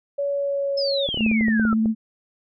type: tone with pitch glide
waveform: sine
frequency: 565 to 554.7 Hz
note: C#5 to C#5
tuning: +33 to +1 cents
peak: -21 dBFS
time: 0.18-1.07 s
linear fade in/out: 10 ms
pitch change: -32 cents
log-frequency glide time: 0.29-0.83 s
type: exponential sweep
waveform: sine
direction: down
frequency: 5274 to 1291 Hz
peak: -24 dBFS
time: 0.77-1.74 s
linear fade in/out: 10 ms
type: clicks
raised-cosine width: 2 ms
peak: -17 dBFS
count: 12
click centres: 1.089 / 1.144 / 1.174 / 1.208 / 1.263 / 1.314 / 1.41 / 1.483 / 1.597 / 1.652 / 1.729 / 1.858 s
type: tone with vibrato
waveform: sine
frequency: 221.2 Hz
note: A3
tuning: 9 cents sharp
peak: -17 dBFS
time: 1.18-1.95 s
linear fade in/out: 50 ms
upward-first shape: sine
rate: 17 Hz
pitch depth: 22 cents each way
effects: none